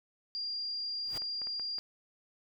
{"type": "tone", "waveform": "sine", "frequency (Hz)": 4789, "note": "D8", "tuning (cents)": 33, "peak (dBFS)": -34, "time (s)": [0.35, 1.79], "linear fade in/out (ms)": 0}
{"type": "noise with exponential growth", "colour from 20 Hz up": "pink", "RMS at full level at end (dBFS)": -39, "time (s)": [1.03, 1.18], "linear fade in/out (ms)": 5, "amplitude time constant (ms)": 32}
{"type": "clicks", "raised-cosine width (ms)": 0.5, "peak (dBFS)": -35, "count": 5, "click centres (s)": [1.22, 1.418, 1.471, 1.597, 1.784]}
{"effects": []}